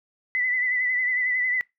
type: tone with vibrato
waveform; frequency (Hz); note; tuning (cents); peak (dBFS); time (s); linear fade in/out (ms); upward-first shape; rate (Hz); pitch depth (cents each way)
sine; 2000; B6; +21; -21; 0.35-1.61; 0; sine; 11; 40
effects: noise-tail reverb RT60 0.2 s tail -23 dB re dry